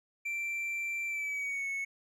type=tone with pitch glide; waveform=triangle; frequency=2349 to 2204 Hz; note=D7 to C#7; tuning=0 to -11 cents; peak=-31 dBFS; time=0.25-1.85 s; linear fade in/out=10 ms; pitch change=-111 cents; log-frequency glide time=1.07-1.67 s; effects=none